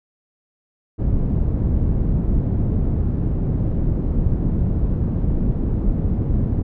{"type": "low-pass noise", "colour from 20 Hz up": "pink", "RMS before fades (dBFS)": -19, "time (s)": [0.98, 6.63], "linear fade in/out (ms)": 20, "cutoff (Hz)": 220, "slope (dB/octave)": 12, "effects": []}